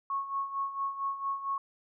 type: tone with tremolo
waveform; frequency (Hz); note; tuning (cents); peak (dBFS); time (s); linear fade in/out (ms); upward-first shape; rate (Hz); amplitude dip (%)
sine; 1100; C#6; -14; -28; 0.1-1.58; 2; sine; 4.4; 70
effects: none